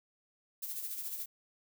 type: noise with tremolo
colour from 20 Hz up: violet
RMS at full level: -38 dBFS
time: 0.62-1.26 s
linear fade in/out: 10 ms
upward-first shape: sine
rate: 14 Hz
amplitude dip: 50%
effects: none